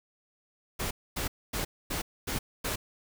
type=noise bursts; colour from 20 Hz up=pink; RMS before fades=-32 dBFS; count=6; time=0.79-2.76 s; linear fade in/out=10 ms; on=120 ms; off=250 ms; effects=none